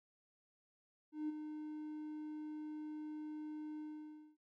triangle tone with ADSR envelope, 305 Hz, D#4, 34 cents flat, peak -32 dBFS, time 1.12-4.37 s, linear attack 170 ms, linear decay 17 ms, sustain -9 dB, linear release 580 ms, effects noise-tail reverb RT60 0.1 s tail -25 dB re dry + tanh soft clip ceiling -32 dBFS

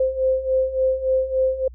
sine beating tone pair, 520 / 523.5 Hz, C5 / C5, -11 / +1 cents, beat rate 3.5 Hz, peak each -23 / -19 dBFS, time 0-1.68 s, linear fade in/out 5 ms, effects added 61 Hz sine -38 dBFS peak until 1.74 s

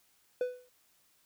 triangle tone with exponential decay, 498 Hz, B4, 14 cents sharp, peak -24 dBFS, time 0.41-0.69 s, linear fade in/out 2 ms, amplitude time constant 60 ms, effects white hiss -69 dBFS RMS until 1.25 s

